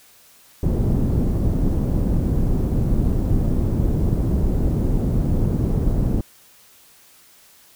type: low-pass noise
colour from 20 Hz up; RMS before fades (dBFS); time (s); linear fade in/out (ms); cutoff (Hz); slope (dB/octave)
pink; -19; 0.63-6.21; 2; 270; 12
effects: white hiss -51 dBFS RMS until 7.75 s